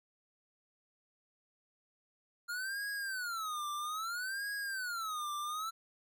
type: tone with vibrato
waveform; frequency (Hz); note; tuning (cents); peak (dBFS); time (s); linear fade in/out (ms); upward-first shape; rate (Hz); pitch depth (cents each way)
square; 1396.9; F6; 0; -37; 2.48-5.71; 20; sine; 0.61; 290
effects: none